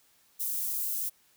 white high-pass noise, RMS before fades -32 dBFS, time 0.39-1.1 s, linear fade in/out 20 ms, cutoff 11000 Hz, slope 12 dB/octave, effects white hiss -65 dBFS RMS until 1.36 s

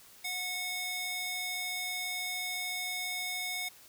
square tone with high-pass filter, 731 Hz, F#5, 21 cents flat, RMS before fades -36 dBFS, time 0.24-3.69 s, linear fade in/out 10 ms, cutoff 2100 Hz, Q 0.96, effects white hiss -56 dBFS RMS until 3.88 s

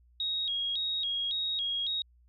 sine tone with vibrato, 3520 Hz, A7, in tune, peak -29 dBFS, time 0.2-2.02 s, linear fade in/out 2 ms, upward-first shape square, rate 1.8 Hz, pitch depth 120 cents each way, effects added 60 Hz sine -59 dBFS peak until 2.28 s

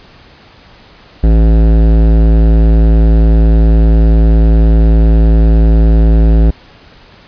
sine tone with hard clipping, 55 Hz, A1, in tune, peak -6 dBFS, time 1.23-6.51 s, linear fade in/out 10 ms, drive 16 dB, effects pink hiss -40 dBFS RMS until 7.27 s + resampled to 11025 Hz

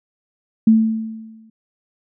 sine tone with exponential decay, 221.7 Hz, A3, 13 cents sharp, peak -6 dBFS, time 0.67-1.5 s, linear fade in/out 5 ms, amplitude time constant 180 ms, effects none

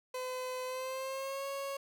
30% pulse tone with pitch glide, 509 to 551.9 Hz, C5 to C#5, -48 to -8 cents, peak -34 dBFS, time 0.14-1.77 s, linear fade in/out 5 ms, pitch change +140 cents, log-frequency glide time 0.65-1.47 s, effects none

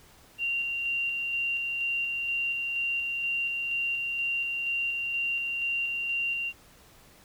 sine tone with tremolo, 2768 Hz, F7, 16 cents flat, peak -26 dBFS, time 0.38-6.53 s, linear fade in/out 50 ms, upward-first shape square, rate 2.1 Hz, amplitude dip 25%, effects pink hiss -56 dBFS RMS until 7.24 s

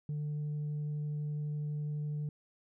sine tone with tanh clipping, 149 Hz, D3, 25 cents sharp, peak -34 dBFS, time 0.09-2.29 s, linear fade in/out 2 ms, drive 1 dB, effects none

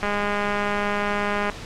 click train, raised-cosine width 0.5 ms, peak -10 dBFS, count 302, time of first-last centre 0.03-1.498 s, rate 205 Hz, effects pink hiss -37 dBFS RMS until 1.65 s + low-pass 6000 Hz 12 dB/octave

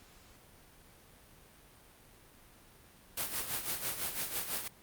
white noise with tremolo, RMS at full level -34 dBFS, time 3.17-4.68 s, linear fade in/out 5 ms, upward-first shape sine, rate 6 Hz, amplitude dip 65%, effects pink hiss -59 dBFS RMS until 4.82 s + Opus 48 kbps

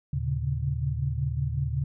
sine tone cluster, 77.3 / 115.2 / 135.2 / 140.6 Hz, D#2 / A#2 / C#3 / C#3, -11 / -20 / -43 / +25 cents, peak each -31 dBFS, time 0.13-1.84 s, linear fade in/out 5 ms, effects none

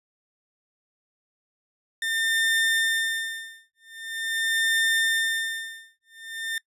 30% pulse tone with tremolo, 1805 Hz, A6, 44 cents sharp, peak -18 dBFS, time 2.02-6.58 s, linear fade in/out 2 ms, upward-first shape sine, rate 0.44 Hz, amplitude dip 100%, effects noise-tail reverb RT60 0.1 s tail -22 dB re dry + resampled to 32000 Hz

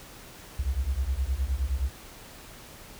sine beating tone pair, 61.3 / 70.9 Hz, B1 / C#2, -12 / +40 cents, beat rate 9.6 Hz, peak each -28 dBFS, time 0.59-1.9 s, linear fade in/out 5 ms, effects pink hiss -47 dBFS RMS until 2.99 s

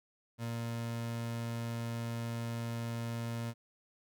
30% pulse tone, 116.54 Hz, A#2, in tune, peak -33 dBFS, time 0.38-3.54 s, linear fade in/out 50 ms, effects none

